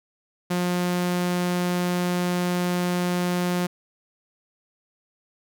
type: tone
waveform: sawtooth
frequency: 177.9 Hz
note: F3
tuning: 32 cents sharp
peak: -18 dBFS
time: 0.5-3.67 s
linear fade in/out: 10 ms
effects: none